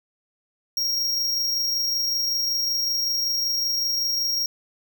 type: tone with amplitude modulation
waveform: square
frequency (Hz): 5590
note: F8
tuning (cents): +1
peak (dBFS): -21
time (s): 0.77-4.46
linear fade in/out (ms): 2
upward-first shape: sine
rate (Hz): 25.3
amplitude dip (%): 25
effects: none